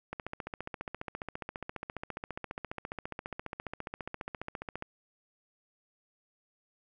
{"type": "click train", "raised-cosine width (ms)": 0.5, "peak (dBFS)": -22, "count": 70, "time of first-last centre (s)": [0.13, 4.824], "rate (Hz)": 14.7, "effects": []}